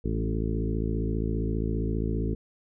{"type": "harmonic tone with a mistuned harmonic", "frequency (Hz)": 55, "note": "A1", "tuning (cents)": 0, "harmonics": [1, 2, 3, 4, 5, 6, 7, 8], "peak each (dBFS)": [-29, -32, -34, -35, -36, -37, -37, -38], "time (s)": [0.04, 2.35], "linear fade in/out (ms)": 10, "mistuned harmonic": 4, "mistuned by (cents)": -20, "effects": []}